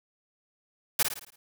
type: noise with echo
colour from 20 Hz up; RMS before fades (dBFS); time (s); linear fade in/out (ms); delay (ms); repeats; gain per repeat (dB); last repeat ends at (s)
white; -23; 0.99-1.03; 5; 55; 6; -6; 1.36
effects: none

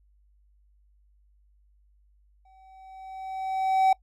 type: tone with exponential growth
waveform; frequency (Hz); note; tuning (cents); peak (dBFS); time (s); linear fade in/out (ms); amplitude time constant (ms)
triangle; 763; G5; -47; -14; 2.45-3.93; 5; 320
effects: noise-tail reverb RT60 0.1 s tail -23 dB re dry + added 50 Hz sine -59 dBFS peak until 4.02 s

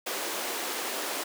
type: high-pass noise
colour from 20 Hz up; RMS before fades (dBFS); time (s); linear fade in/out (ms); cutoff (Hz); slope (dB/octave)
pink; -33; 0.06-1.24; 10; 320; 24
effects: none

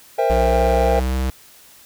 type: chord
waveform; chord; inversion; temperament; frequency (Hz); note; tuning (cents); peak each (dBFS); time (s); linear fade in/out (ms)
triangle; C dominant seventh; third; equal with one note detuned; 466.2 / 523.3 / 659.3 / 800.5; Bb4 / C5 / E5 / G5; 0 / 0 / 0 / +36; -19; 0.18-1; 10
type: tone with pitch glide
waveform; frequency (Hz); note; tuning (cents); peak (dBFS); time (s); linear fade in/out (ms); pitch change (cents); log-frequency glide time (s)
square; 61 to 65; B1 to C2; -21 to -11; -19; 0.3-1.3; 0; +110; 0.5-1.17
effects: white hiss -47 dBFS RMS until 1.85 s

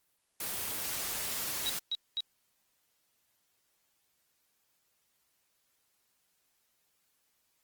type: noise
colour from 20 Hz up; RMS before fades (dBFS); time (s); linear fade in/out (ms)
white; -36; 0.4-1.79; 5
type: tone bursts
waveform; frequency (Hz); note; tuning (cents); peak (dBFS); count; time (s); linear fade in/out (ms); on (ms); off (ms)
sine; 3849; B7; -45; -30; 3; 1.66-2.205; 0; 35; 220
effects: white hiss -75 dBFS RMS until 7.63 s + Opus 24 kbps

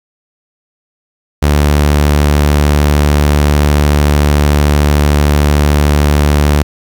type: tone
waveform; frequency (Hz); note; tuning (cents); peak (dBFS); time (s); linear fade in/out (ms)
sawtooth; 73.42; D2; 0; -3; 1.42-6.63; 10
effects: 7-bit

